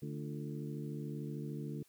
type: harmonic tone with a mistuned harmonic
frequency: 73.42 Hz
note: D2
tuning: in tune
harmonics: 2 / 3 / 4 / 5 / 6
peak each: -41 / -45 / -47 / -49 / -51 dBFS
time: 0.02-1.83 s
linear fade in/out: 5 ms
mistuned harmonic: 5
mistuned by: -90 cents
effects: white hiss -69 dBFS RMS until 1.88 s